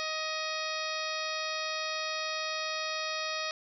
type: harmonic tone with a mistuned harmonic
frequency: 627 Hz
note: D#5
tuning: 13 cents sharp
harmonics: 1 / 2 / 3 / 4 / 5 / 6 / 7 / 8 / 9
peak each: -39 / -38 / -40 / -39 / -45 / -42 / -42 / -42 / -44 dBFS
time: 0-3.51 s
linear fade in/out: 0 ms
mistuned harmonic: 5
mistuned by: +60 cents
effects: none